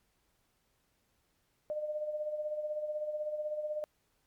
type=tone with tremolo; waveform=sine; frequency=605 Hz; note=D#5; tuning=49 cents flat; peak=-31 dBFS; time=1.7-3.84 s; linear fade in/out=0 ms; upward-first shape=sine; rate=16 Hz; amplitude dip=55%; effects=pink hiss -75 dBFS RMS until 4.26 s + MP3 96 kbps